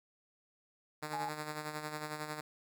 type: tone with tremolo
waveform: 5% pulse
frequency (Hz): 152.1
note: D#3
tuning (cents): -39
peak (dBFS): -26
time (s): 1.02-2.41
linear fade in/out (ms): 10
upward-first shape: sine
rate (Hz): 11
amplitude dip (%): 55
type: tone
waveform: sine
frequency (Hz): 837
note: G#5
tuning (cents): +13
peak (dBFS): -36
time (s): 1.13-1.29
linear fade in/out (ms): 5
effects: none